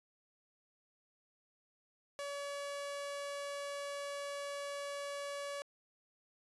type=tone; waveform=sawtooth; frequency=568 Hz; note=C#5; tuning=42 cents sharp; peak=-36 dBFS; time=2.19-5.62 s; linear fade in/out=0 ms; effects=resampled to 24000 Hz

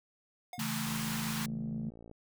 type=tone with exponential decay; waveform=square; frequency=719 Hz; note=F#5; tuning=50 cents flat; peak=-39 dBFS; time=0.53-0.68 s; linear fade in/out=2 ms; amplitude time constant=32 ms
type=chord; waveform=sine; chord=A major; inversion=first; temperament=equal; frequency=138.59 / 164.81 / 220 Hz; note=C#3 / E3 / A3; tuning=0 / 0 / 0 cents; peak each=-41 / -41 / -36 dBFS; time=0.58-1.9 s; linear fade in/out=5 ms
type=high-pass noise; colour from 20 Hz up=pink; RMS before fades=-39 dBFS; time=0.59-1.46 s; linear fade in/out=5 ms; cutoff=810 Hz; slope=48 dB/octave
type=click train; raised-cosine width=2 ms; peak=-38 dBFS; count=72; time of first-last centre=0.87-2.113 s; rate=57.1 Hz
effects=none

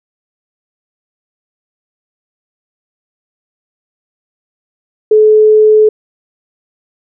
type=tone; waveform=sine; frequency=429.8 Hz; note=A4; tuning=41 cents flat; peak=-3 dBFS; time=5.11-5.89 s; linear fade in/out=5 ms; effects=none

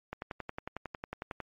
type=click train; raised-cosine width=0.5 ms; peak=-22 dBFS; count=15; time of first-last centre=0.13-1.403 s; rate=11 Hz; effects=MP3 48 kbps

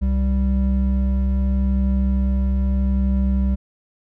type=tone pair together; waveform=triangle; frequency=65.41 / 195.44 Hz; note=C2 / G3; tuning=0 / -5 cents; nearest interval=octave + perfect fifth; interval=1895 cents; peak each=-15 / -20 dBFS; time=0.01-3.56 s; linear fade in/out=20 ms; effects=none

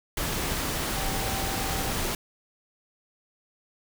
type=tone in noise; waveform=sine; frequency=777 Hz; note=G5; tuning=16 cents flat; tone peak=-36 dBFS; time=0.96-1.9 s; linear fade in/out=2 ms; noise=pink; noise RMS=-29 dBFS; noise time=0.17-2.15 s; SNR=-10 dB; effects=none

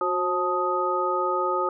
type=tone cluster; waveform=sine; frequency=365.6 / 535 / 876 / 1250 Hz; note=F#4 / C5 / A5 / D#6; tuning=-21 / +38 / -8 / +8 cents; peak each=-28 / -29 / -29 / -25 dBFS; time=0.01-1.69 s; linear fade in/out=2 ms; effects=none

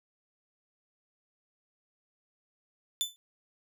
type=tone with exponential decay; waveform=sawtooth; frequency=3511 Hz; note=A7; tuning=4 cents flat; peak=-21 dBFS; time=3.01-3.16 s; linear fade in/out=0 ms; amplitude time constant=32 ms; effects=none

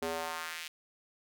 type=tone with high-pass filter sweep; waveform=square; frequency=82 Hz; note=E2; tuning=9 cents flat; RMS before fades=-38 dBFS; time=0.02-0.68 s; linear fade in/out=5 ms; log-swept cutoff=360 to 2800 Hz; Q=1.5; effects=none

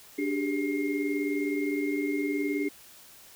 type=tone cluster; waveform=sine; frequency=291 / 387.2 / 406.5 / 2133 Hz; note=D4 / G4 / G#4 / C7; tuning=-16 / -21 / -37 / +33 cents; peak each=-28 / -34 / -35 / -36 dBFS; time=0.18-2.69 s; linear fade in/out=10 ms; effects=white hiss -52 dBFS RMS until 3.35 s

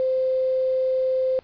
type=tone with quantisation; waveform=sine; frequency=519 Hz; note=C5; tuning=14 cents flat; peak=-19 dBFS; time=0-1.39 s; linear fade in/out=0 ms; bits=7; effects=pink hiss -56 dBFS RMS until 1.43 s + resampled to 11025 Hz

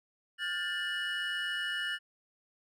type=tone cluster; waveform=triangle; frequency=1418 / 1585 / 1764 / 2922 Hz; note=F6 / G6 / A6 / F#7; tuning=+26 / +19 / +4 / -22 cents; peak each=-38 / -40 / -34 / -35 dBFS; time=0.38-1.99 s; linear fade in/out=50 ms; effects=none

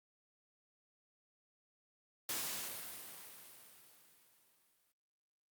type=noise with exponential decay; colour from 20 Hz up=white; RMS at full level=-38 dBFS; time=2.29-4.92 s; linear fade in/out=2 ms; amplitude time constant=570 ms; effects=high-pass 100 Hz 12 dB/octave + Opus 48 kbps

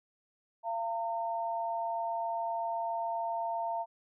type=tone pair together; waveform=sine; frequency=684 / 911.6 Hz; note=F5 / A#5; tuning=-36 / -39 cents; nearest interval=perfect fourth; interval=497 cents; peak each=-34 / -34 dBFS; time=0.63-3.86 s; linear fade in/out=50 ms; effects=none

